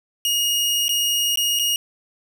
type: tone with dropouts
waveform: sawtooth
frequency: 2868 Hz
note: F7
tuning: 45 cents sharp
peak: -15 dBFS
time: 0.25-1.76 s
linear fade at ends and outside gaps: 1 ms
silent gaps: 0.882-0.892 / 1.358-1.373 / 1.59-1.595 s
effects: none